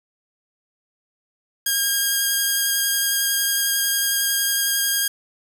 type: tone with vibrato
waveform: 5% pulse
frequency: 1621 Hz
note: G#6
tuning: 42 cents flat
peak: -8 dBFS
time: 1.66-5.08 s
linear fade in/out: 5 ms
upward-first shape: square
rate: 11 Hz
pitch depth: 8 cents each way
effects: none